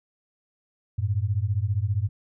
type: beating tone pair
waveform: sine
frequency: 94.5 / 109.5 Hz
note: F#2 / A2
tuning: +37 / -8 cents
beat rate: 15 Hz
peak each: -25 dBFS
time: 0.98-2.09 s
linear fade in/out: 10 ms
effects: none